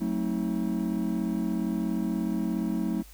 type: chord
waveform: triangle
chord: F# diminished seventh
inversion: none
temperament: just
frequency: 185 / 222 / 266.4 / 319.7 Hz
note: F#3 / A3 / C4 / Eb4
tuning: 0 / +16 / +31 / +47 cents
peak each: -29 / -28 / -33 / -30 dBFS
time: 0-3.03 s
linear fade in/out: 20 ms
effects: added 50 Hz sine -48 dBFS peak until 3.13 s + white hiss -54 dBFS RMS until 3.13 s